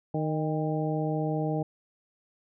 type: harmonic tone with a mistuned harmonic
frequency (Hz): 154.6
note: D#3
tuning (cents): -11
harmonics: 1 / 2 / 3 / 4 / 5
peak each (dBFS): -29 / -32 / -34 / -35 / -36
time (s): 0.14-1.63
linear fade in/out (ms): 5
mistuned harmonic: 5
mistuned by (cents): +46
effects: none